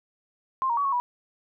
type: tone with pitch steps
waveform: sine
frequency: 1054 / 938 / 1133 / 1100 / 975 Hz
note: C6 / A#5 / C#6 / C#6 / B5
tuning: +12 / +11 / +37 / -14 / -23 cents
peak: -22 dBFS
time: 0.62-1 s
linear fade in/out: 0 ms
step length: 76 ms
effects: none